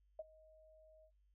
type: tone with ADSR envelope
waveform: sine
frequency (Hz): 629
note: D#5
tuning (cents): +19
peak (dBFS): -40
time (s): 0.19-1.11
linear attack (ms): 4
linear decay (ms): 31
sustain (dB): -23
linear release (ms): 70
effects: noise-tail reverb RT60 0.2 s tail -20 dB re dry + added 50 Hz sine -70 dBFS peak until 1.34 s